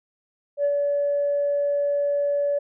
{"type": "tone with ADSR envelope", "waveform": "sine", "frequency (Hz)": 573, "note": "D5", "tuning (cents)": -43, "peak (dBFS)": -16, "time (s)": [0.57, 2.59], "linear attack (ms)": 74, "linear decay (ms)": 57, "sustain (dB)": -3, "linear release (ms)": 10, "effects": ["tanh soft clip ceiling -15 dBFS"]}